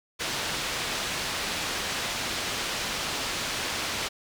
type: low-pass noise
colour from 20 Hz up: white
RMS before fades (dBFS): -31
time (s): 0.19-4.09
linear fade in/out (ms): 20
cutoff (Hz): 4700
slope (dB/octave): 12
effects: none